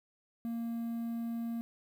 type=tone with quantisation; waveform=triangle; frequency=231.8 Hz; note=A#3; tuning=10 cents flat; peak=-32 dBFS; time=0.45-1.61 s; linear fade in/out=0 ms; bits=10; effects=none